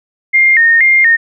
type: tone with vibrato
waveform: sine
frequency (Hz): 1972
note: B6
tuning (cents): -3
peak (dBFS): -5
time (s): 0.33-1.17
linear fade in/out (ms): 20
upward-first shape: square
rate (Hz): 2.1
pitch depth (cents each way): 120
effects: none